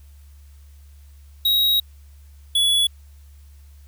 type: tone pair in turn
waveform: square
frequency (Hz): 3813 / 3397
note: A#7 / G#7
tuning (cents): +38 / +38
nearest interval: major second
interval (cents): 200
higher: first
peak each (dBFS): -16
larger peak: neither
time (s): 1.45-1.8 / 2.55-2.87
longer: first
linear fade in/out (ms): 5
effects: added 71 Hz sine -43 dBFS peak until 3.87 s + white hiss -60 dBFS RMS until 3.87 s